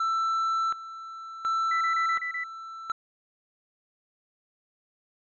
triangle tone with tremolo, 1331 Hz, E6, 16 cents sharp, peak -22 dBFS, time 0-2.92 s, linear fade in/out 5 ms, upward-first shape square, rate 0.69 Hz, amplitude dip 80%
sine tone bursts, 1983 Hz, B6, 7 cents sharp, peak -29 dBFS, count 6, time 1.71-2.439 s, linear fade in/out 5 ms, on 99 ms, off 27 ms
effects resampled to 16000 Hz

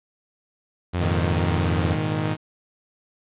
sawtooth tone with vibrato, 87.31 Hz, F2, in tune, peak -18 dBFS, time 0.93-1.96 s, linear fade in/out 20 ms, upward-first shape triangle, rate 6.2 Hz, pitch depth 36 cents each way
sawtooth chord, Ab suspended second, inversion none, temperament equal with one note detuned, 103.83 / 118.72 / 155.56 Hz, Ab2 / Bb2 / Eb3, 0 / +32 / 0 cents, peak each -24 / -26 / -21 dBFS, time 0.98-2.37 s, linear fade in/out 50 ms
effects resampled to 8000 Hz + 8-bit

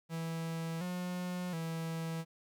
45% pulse tone with pitch steps, 164.1 / 179.7 / 163.6 Hz, E3 / F3 / E3, -8 / +50 / -13 cents, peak -36 dBFS, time 0.09-2.25 s, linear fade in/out 50 ms, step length 720 ms, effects 12-bit

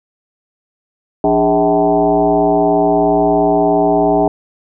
sine tone with frequency modulation, 527 Hz, C5, 12 cents sharp, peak -9 dBFS, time 1.24-4.28 s, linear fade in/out 2 ms, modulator 117 Hz, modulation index 2.5, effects none

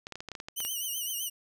clicks, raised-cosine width 0.2 ms, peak -22 dBFS, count 11, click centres 0.069 / 0.123 / 0.156 / 0.205 / 0.287 / 0.317 / 0.352 / 0.401 / 0.485 / 0.604 / 0.65 s
5% pulse tone with vibrato, 2970 Hz, F#7, 6 cents sharp, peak -24 dBFS, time 0.56-1.3 s, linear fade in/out 20 ms, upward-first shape triangle, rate 7.8 Hz, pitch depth 100 cents each way
effects none

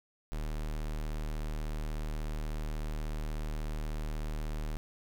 square tone, 38.22 Hz, D#1, 30 cents flat, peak -34 dBFS, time 0.32-4.77 s, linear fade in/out 0 ms, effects none

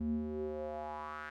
square tone with band-pass filter sweep, 75.9 Hz, D#2, 42 cents flat, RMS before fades -39 dBFS, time 0-1.3 s, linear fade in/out 10 ms, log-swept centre 190 to 1600 Hz, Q 4.3, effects none

